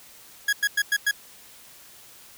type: tone bursts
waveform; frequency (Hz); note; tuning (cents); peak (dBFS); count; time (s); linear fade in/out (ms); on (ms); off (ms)
40% pulse; 1661; G#6; 0; -18; 5; 0.48-1.112; 5; 48; 98
effects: white hiss -49 dBFS RMS until 2.37 s